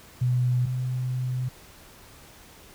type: tone pair in turn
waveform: sine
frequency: 124.4 / 127.01 Hz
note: B2 / B2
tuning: +13 / +49 cents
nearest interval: unison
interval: 36 cents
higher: second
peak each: -20 / -25 dBFS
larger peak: first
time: 0.21-0.66 / 0.66-1.49 s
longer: second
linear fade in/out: 10 ms
effects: pink hiss -50 dBFS RMS until 2.74 s